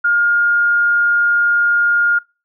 sine tone, 1417 Hz, F6, 25 cents sharp, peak -11 dBFS, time 0.04-2.19 s, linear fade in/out 10 ms, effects noise-tail reverb RT60 0.3 s tail -25 dB re dry

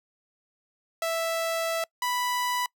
sawtooth tone pair in turn, 659.3 / 987.8 Hz, E5 / B5, 0 / 0 cents, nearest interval perfect fifth, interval 700 cents, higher second, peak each -22 dBFS, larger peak neither, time 1.02-1.84 / 2.02-2.66 s, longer first, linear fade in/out 2 ms, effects noise-tail reverb RT60 0.1 s tail -25 dB re dry

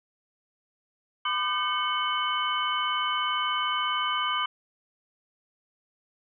sine tone cluster, 1005 / 1205 / 1539 / 2200 / 3023 Hz, B5 / D6 / G6 / C#7 / F#7, +30 / +44 / -32 / -14 / +36 cents, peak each -33 / -28 / -35 / -35 / -30 dBFS, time 1.25-4.46 s, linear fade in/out 5 ms, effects none

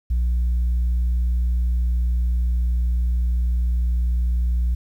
sine tone, 60.1 Hz, B1, 46 cents flat, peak -15 dBFS, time 0.1-4.75 s, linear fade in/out 10 ms, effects tanh soft clip ceiling -16 dBFS + 9-bit

